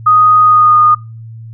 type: tone with pitch glide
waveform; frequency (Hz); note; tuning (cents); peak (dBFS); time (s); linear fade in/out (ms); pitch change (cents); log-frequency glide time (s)
sine; 1244.5 to 1226.7; D#6 to D#6; 0 to -25; -4; 0.06-0.95; 10; -25; 0.42-0.77
effects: noise-tail reverb RT60 0.3 s tail -23 dB re dry + added 113 Hz sine -27 dBFS peak until 1.53 s